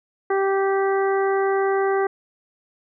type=harmonic tone; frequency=390.2 Hz; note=G4; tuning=8 cents flat; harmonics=1 / 2 / 3 / 4 / 5; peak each=-19 / -25 / -29 / -31 / -33 dBFS; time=0.3-2.07 s; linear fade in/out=5 ms; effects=none